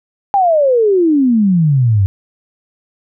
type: exponential sweep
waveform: sine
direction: down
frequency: 819 to 93.2 Hz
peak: -8 dBFS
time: 0.34-2.06 s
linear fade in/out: 0 ms
effects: none